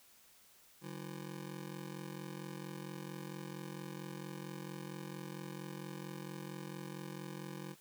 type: ring-modulated tone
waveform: 25% pulse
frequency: 167.4 Hz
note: E3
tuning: 27 cents sharp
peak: -37 dBFS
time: 0.81-7.76 s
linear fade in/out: 50 ms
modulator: 22.2 Hz
effects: white hiss -64 dBFS RMS until 7.8 s